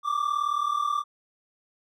triangle tone pair together, 1155 / 1193.7 Hz, D6 / D6, -29 / +28 cents, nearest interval minor second, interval 57 cents, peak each -25 / -25 dBFS, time 0.03-1.04 s, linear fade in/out 50 ms, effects none

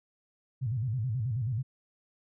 sine tone with vibrato, 118.5 Hz, A#2, 29 cents sharp, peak -28 dBFS, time 0.61-1.63 s, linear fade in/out 20 ms, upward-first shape square, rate 9.3 Hz, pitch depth 170 cents each way, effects none

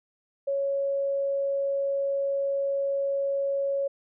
sine tone, 554.4 Hz, C#5, in tune, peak -24 dBFS, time 0.47-3.88 s, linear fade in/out 10 ms, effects none

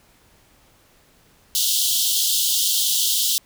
pink high-pass noise, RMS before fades -20 dBFS, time 1.55-3.38 s, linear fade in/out 0 ms, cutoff 3000 Hz, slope 96 dB/octave, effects pink hiss -56 dBFS RMS until 3.45 s

